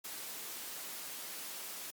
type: noise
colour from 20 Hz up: white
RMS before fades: -44 dBFS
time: 0.04-1.91 s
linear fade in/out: 10 ms
effects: high-pass 200 Hz 12 dB/octave + Opus 48 kbps